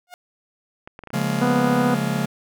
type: tone with exponential growth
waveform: sawtooth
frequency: 716 Hz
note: F5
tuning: 43 cents sharp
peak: -30 dBFS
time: 0.07-0.14 s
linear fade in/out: 1 ms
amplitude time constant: 15 ms
type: clicks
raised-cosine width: 0.5 ms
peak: -23 dBFS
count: 12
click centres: 0.875 / 0.991 / 1.037 / 1.073 / 1.104 / 1.176 / 1.51 / 1.584 / 1.724 / 1.762 / 1.809 / 1.911 s
type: chord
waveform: 45% pulse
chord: Bb minor seventh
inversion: first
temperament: just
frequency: 139.85 / 174.81 / 209.8 / 233.1 Hz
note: Db3 / F3 / Ab3 / Bb3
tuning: +16 / +2 / +18 / 0 cents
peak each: -26 / -27 / -26 / -28 dBFS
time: 1.13-2.26 s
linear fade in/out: 10 ms
type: harmonic tone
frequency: 246.9 Hz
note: B3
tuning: in tune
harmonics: 1 / 2 / 3 / 4 / 5 / 6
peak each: -20 / -24 / -27 / -30 / -30 / -32 dBFS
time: 1.41-1.95 s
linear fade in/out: 10 ms
effects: none